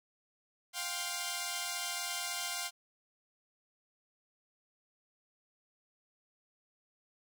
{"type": "chord", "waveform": "5% pulse", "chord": "F suspended second", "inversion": "none", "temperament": "equal with one note detuned", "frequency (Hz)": [702.5, 784, 1046.5], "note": ["F5", "G5", "C6"], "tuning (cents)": [10, 0, 0], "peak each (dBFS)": [-27, -30, -29], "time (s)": [0.73, 2.71], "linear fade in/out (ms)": 50, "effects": []}